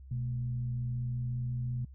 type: tone with frequency modulation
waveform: sine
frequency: 123.47 Hz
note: B2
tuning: in tune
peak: -31 dBFS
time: 0.11-1.85 s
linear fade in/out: 5 ms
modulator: 94.5 Hz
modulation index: 0.31
effects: added 66 Hz sine -47 dBFS peak until 1.94 s